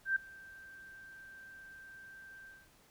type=tone with ADSR envelope; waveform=sine; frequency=1568 Hz; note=G6; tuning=in tune; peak=-26 dBFS; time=0.05-2.69 s; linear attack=110 ms; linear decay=5 ms; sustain=-24 dB; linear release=220 ms; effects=pink hiss -65 dBFS RMS until 2.9 s